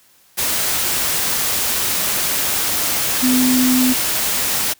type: tone in noise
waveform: sine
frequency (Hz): 253.9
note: B3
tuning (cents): +48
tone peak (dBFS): -13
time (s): 3.22-3.94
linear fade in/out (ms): 20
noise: white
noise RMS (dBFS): -19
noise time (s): 0.37-4.74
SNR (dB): +3
effects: white hiss -53 dBFS RMS until 4.79 s